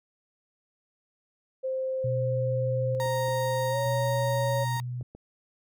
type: tone with pitch glide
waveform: sine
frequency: 523.3 to 554.1 Hz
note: C5 to C#5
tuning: 0 to -1 cents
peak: -27 dBFS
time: 1.63-4.65 s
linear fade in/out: 20 ms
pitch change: +99 cents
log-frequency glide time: 3.7-3.77 s
type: tone with tremolo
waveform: sine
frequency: 123.47 Hz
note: B2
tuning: in tune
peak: -27 dBFS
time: 2.04-5.03 s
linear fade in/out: 5 ms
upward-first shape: square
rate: 0.55 Hz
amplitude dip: 35%
type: tone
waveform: 35% pulse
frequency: 932.3 Hz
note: A#5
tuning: in tune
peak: -29 dBFS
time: 3-4.8 s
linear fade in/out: 0 ms
type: clicks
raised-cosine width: 2 ms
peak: -32 dBFS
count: 4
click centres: 3.06 / 3.284 / 5.011 / 5.15 s
effects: none